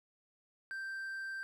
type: tone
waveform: triangle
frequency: 1568 Hz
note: G6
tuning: in tune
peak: -37 dBFS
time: 0.71-1.43 s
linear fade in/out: 0 ms
effects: none

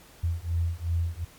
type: beating tone pair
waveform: sine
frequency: 83.1 / 85.8 Hz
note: E2 / F2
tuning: +15 / -30 cents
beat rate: 2.7 Hz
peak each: -28 dBFS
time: 0.23-1.25 s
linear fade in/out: 10 ms
effects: pink hiss -53 dBFS RMS until 1.38 s + MP3 96 kbps

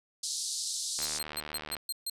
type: band-pass noise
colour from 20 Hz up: pink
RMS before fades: -35 dBFS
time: 0.23-1.19 s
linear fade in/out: 5 ms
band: 4000 to 9800 Hz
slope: 48 dB/octave
type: click train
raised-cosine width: 0.3 ms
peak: -23 dBFS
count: 60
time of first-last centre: 0.99-1.767 s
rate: 75.9 Hz
type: tone bursts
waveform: 20% pulse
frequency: 4186 Hz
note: C8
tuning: in tune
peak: -26 dBFS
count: 7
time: 1.02-2.098 s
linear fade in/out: 2 ms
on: 34 ms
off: 140 ms
effects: none

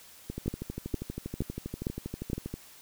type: two click trains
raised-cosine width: 3 ms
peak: -16 / -22 dBFS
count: 5 / 29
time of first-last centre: 0.48-2.332 / 0.3-2.54 s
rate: 2.16 / 12.5 Hz
effects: white hiss -53 dBFS RMS until 2.81 s

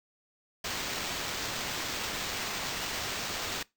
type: noise with sample-and-hold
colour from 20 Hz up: violet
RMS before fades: -35 dBFS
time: 0.64-3.63 s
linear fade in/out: 5 ms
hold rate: 11025 Hz
effects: noise-tail reverb RT60 0.2 s tail -22 dB re dry

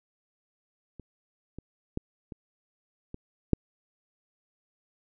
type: clicks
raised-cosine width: 3 ms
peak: -30 / -27 / -17 / -27 / -25 / -7 dBFS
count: 6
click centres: 0.997 / 1.586 / 1.974 / 2.322 / 3.144 / 3.533 s
effects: none

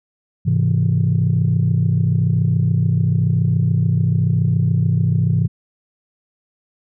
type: chord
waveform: sine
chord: Ab augmented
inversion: none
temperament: equal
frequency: 103.83 / 130.81 / 164.81 Hz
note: Ab2 / C3 / E3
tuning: 0 / 0 / 0 cents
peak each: -17 dBFS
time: 0.45-5.48 s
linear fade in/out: 20 ms
effects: tanh soft clip ceiling -7 dBFS

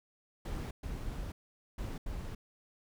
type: noise bursts at uneven times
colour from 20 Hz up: brown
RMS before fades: -39 dBFS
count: 4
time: 0.45-0.71 / 0.83-1.32 / 1.78-1.98 / 2.06-2.35 s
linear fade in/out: 5 ms
effects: none

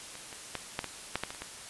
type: clicks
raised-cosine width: 0.3 ms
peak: -28 / -28 / -17 / -14 / -19 / -13 / -15 / -23 / -30 / -21 dBFS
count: 10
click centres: 0.154 / 0.328 / 0.553 / 0.791 / 0.843 / 1.156 / 1.236 / 1.305 / 1.348 / 1.42 s
effects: white hiss -45 dBFS RMS until 1.69 s + resampled to 24000 Hz

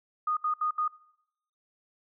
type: tone bursts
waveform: sine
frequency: 1234 Hz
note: D#6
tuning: 15 cents flat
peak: -25 dBFS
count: 4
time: 0.27-0.879 s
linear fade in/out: 5 ms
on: 99 ms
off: 71 ms
effects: noise-tail reverb RT60 0.8 s tail -22 dB re dry

